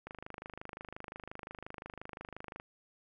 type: click train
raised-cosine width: 0.5 ms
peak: -28 dBFS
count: 66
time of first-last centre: 0.07-2.599 s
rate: 25.7 Hz
effects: none